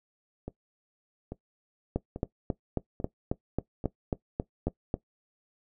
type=two click trains; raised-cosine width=2 ms; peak=-14 / -23 dBFS; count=12 / 6; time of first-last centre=1.96-4.941 / 0.48-4.682 s; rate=3.69 / 1.19 Hz; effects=noise-tail reverb RT60 0.1 s tail -18 dB re dry